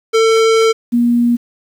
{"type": "tone pair in turn", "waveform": ["square", "sine"], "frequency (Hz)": [448, 238.6], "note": ["A4", "A#3"], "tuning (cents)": [31, 41], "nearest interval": "major seventh", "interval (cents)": 1090, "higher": "first", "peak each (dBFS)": -9, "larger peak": "neither", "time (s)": [[0.13, 0.73], [0.92, 1.37]], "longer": "first", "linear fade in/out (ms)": 20, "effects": ["low-pass 7000 Hz 12 dB/octave", "7-bit"]}